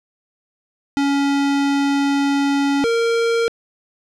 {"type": "tone pair in turn", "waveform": "square", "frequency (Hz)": [280.4, 462.4], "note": ["C#4", "A#4"], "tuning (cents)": [20, -14], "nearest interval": "major sixth", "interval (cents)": 866, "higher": "second", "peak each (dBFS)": -16, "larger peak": "neither", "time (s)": [[0.97, 2.84], [2.84, 3.48]], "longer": "first", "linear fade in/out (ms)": 0, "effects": ["low-pass 6000 Hz 12 dB/octave"]}